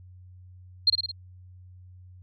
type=tone with echo; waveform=sine; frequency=4206 Hz; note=C8; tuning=8 cents sharp; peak=-15 dBFS; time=0.87-0.9 s; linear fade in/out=5 ms; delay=54 ms; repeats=4; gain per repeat=-4 dB; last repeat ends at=1.116 s; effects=added 91 Hz sine -46 dBFS peak until 2.22 s